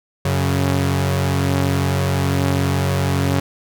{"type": "tone pair together", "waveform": "sawtooth", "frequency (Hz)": [92.02, 138.59], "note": ["F#2", "C#3"], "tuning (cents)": [-9, 0], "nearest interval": "perfect fifth", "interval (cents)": 709, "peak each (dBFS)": -15, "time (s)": [0.25, 3.4], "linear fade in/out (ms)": 5, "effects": []}